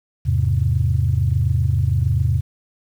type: chord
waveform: sine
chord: E augmented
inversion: none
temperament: equal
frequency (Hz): 82.41 / 103.83 / 130.81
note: E2 / G#2 / B#2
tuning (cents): 0 / 0 / 0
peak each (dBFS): -19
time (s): 0.25-2.41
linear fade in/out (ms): 20
effects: tanh soft clip ceiling -6 dBFS + 8-bit